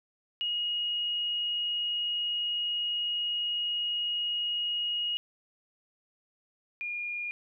sine tone pair in turn, 2882 / 2423 Hz, F#7 / D#7, -46 / -47 cents, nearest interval minor third, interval 301 cents, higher first, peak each -28 / -32 dBFS, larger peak first, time 0.41-5.17 / 6.81-7.31 s, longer first, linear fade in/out 0 ms, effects none

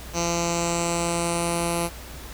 10% pulse tone with low-pass filter sweep, 170.5 Hz, F3, 41 cents flat, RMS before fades -25 dBFS, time 0.13-1.9 s, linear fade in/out 50 ms, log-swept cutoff 6200 to 11000 Hz, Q 5.6, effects added 60 Hz sine -40 dBFS peak until 2.33 s + pink hiss -41 dBFS RMS until 2.33 s

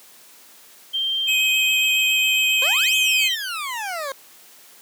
sine tone with pitch glide, 3159 to 3137 Hz, G7 to G7, +13 to +1 cents, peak -20 dBFS, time 0.93-3.36 s, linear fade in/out 20 ms, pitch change -12 cents, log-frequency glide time 1.94-2.83 s
square tone with vibrato, 2529 Hz, D#7, 28 cents sharp, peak -19 dBFS, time 1.27-3.29 s, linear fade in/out 20 ms, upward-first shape triangle, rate 7.3 Hz, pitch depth 20 cents each way
20% pulse exponential two-way sweep, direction up then down, 497.8 to 3460 to 526 Hz, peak -21 dBFS, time 2.62-4.12 s, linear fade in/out 2 ms, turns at 2.96 s
effects white hiss -48 dBFS RMS until 4.81 s + high-pass 200 Hz 12 dB/octave

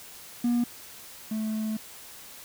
triangle tone pair in turn, 240 / 217.6 Hz, B3 / A3, -49 / -19 cents, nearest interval major second, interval 170 cents, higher first, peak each -19 / -25 dBFS, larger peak first, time 0.44-0.64 / 1.31-1.77 s, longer second, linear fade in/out 5 ms, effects tanh soft clip ceiling -16 dBFS + white hiss -46 dBFS RMS until 2.44 s

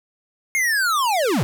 square linear sweep, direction down, 2173 to 95 Hz, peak -18 dBFS, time 0.55-1.43 s, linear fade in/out 0 ms, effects none

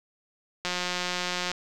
click train, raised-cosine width 0.2 ms, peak -12 dBFS, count 156, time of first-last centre 0.65-1.516 s, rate 179 Hz, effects none

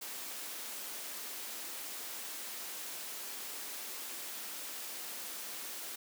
white high-pass noise, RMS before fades -43 dBFS, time 0.01-5.96 s, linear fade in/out 10 ms, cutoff 220 Hz, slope 24 dB/octave, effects none

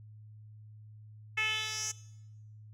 10% pulse tone with band-pass filter sweep, 433.8 Hz, A4, 25 cents flat, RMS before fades -34 dBFS, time 1.37-1.92 s, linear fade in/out 10 ms, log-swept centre 2300 to 6800 Hz, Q 3.8, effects noise-tail reverb RT60 0.9 s tail -19 dB re dry + added 107 Hz sine -49 dBFS peak until 2.73 s

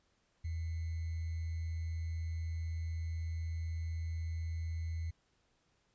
sine tone with sample-and-hold, 82 Hz, E2, 9 cents flat, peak -35 dBFS, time 0.44-5.11 s, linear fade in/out 10 ms, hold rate 2100 Hz, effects pink hiss -75 dBFS RMS until 5.94 s + resampled to 16000 Hz

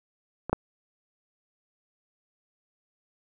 clicks, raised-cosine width 1 ms, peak -18 / -8 dBFS, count 2, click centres 0.496 / 0.53 s, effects none

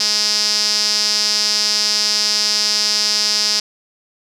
sawtooth tone with band-pass filter, 210 Hz, G#3, 19 cents sharp, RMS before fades -17 dBFS, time 0-3.6 s, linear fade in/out 5 ms, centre 5100 Hz, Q 7.1, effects none

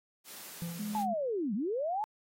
white high-pass noise, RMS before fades -47 dBFS, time 0.24-1.06 s, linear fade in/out 50 ms, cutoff 150 Hz, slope 24 dB/octave
triangle tone with exponential decay, 170 Hz, F3, 46 cents flat, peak -31 dBFS, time 0.62-1.31 s, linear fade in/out 0 ms, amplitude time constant 150 ms
sine tone, 210 Hz, G#3, 19 cents sharp, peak -34 dBFS, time 0.79-1.14 s, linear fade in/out 10 ms
sine linear two-way sweep, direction down then up, 880 to 184.9 to 880 Hz, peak -30 dBFS, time 0.95-2.04 s, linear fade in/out 0 ms, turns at 1.54 s
effects AAC 48 kbps

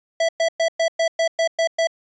square tone bursts, 659.3 Hz, E5, in tune, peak -17 dBFS, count 9, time 0.2-1.872 s, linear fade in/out 5 ms, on 88 ms, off 110 ms, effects resampled to 16000 Hz

